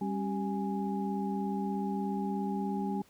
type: tone cluster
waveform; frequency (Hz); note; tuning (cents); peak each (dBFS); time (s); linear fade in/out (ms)
sine; 197.5 / 274.3 / 389.6 / 830; G3 / C#4 / G4 / G#5; +13 / -18 / -11 / -1; -32 / -39 / -39 / -38; 0.01-3.02; 5
effects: pink hiss -63 dBFS RMS until 3.09 s